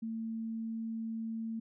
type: tone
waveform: sine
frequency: 224.9 Hz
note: A3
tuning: 38 cents sharp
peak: -35 dBFS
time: 0.02-1.6 s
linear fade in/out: 10 ms
effects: none